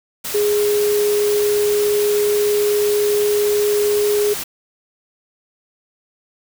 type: tone in noise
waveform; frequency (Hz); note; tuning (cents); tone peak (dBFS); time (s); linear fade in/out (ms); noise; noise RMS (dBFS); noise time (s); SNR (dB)
sine; 415.3; G#4; 0; -14; 0.34-4.34; 10; white; -26; 0.24-4.44; +9
effects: none